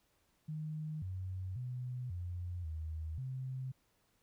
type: tone with pitch steps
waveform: sine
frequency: 154.6 / 93.2 / 125.1 / 88.5 / 79.2 / 130.4 Hz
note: D#3 / F#2 / B2 / F2 / D#2 / C3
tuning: -11 / +13 / +23 / +23 / +31 / -5 cents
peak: -38 dBFS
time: 0.48-3.72 s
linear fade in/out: 10 ms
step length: 540 ms
effects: pink hiss -75 dBFS RMS until 4.22 s